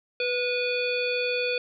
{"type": "harmonic tone with a mistuned harmonic", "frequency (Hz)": 493.9, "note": "B4", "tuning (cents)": 0, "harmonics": [1, 3, 5, 7, 9], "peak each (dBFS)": [-27, -37, -28, -37, -36], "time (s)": [0.2, 1.58], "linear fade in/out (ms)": 2, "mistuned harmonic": 3, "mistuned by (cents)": -40, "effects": []}